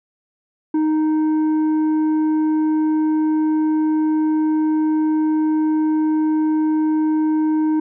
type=tone with tanh clipping; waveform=sine; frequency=310.7 Hz; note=D#4; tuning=2 cents flat; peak=-16 dBFS; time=0.74-7.8 s; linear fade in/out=5 ms; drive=6 dB; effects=none